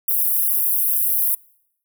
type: high-pass noise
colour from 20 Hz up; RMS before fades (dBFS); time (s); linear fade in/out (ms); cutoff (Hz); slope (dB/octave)
pink; -19; 0.08-1.35; 5; 11000; 48
effects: noise-tail reverb RT60 0.8 s tail -26 dB re dry